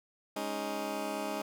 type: chord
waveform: 15% pulse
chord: Ab suspended fourth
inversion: none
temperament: just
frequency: 207.7 / 276.9 / 311.5 Hz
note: Ab3 / Db4 / Eb4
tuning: 0 / -2 / +2 cents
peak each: -33 dBFS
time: 0.36-1.42 s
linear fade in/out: 5 ms
effects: none